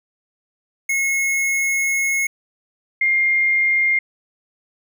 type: tone pair in turn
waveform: square / sine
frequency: 2174 / 2117 Hz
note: C#7 / C7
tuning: -34 / +20 cents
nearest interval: unison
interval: 46 cents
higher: first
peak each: -18 / -14 dBFS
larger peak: second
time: 0.89-2.27 / 3.01-3.99 s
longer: first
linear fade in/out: 5 ms
effects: none